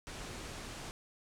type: low-pass noise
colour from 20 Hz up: pink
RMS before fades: -45 dBFS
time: 0.07-0.91 s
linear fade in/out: 0 ms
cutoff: 9200 Hz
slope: 24 dB/octave
effects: none